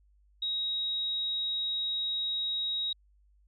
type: tone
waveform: sine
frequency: 3800 Hz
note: A#7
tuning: 33 cents sharp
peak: -29 dBFS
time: 0.42-2.93 s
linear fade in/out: 5 ms
effects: added 50 Hz sine -61 dBFS peak until 3.47 s